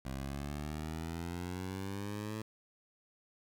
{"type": "exponential sweep", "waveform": "15% pulse", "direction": "up", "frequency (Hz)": [65.6, 110], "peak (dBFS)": -32, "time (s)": [0.05, 2.42], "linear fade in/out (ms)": 5, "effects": ["10-bit"]}